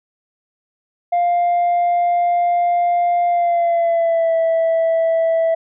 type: tone with pitch glide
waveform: sine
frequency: 700 to 656.9 Hz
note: F5 to E5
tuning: +4 to -6 cents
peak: -11 dBFS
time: 1.12-5.55 s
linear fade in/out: 10 ms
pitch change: -110 cents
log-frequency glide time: 3.28-4.35 s
effects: tanh soft clip ceiling -12 dBFS